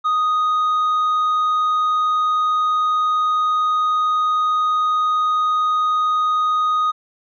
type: tone with tanh clipping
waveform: sine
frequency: 1244.5 Hz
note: D#6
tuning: in tune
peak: -16 dBFS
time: 0.04-6.92 s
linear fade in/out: 20 ms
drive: 3 dB
effects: none